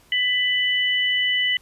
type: tone pair together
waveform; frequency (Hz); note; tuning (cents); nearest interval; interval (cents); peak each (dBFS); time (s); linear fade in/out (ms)
sine; 1991 / 2983; B6 / F#7; +14 / +13; perfect fifth; 699; -21; 0.12-1.57; 2
effects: pink hiss -55 dBFS RMS until 1.61 s + resampled to 32000 Hz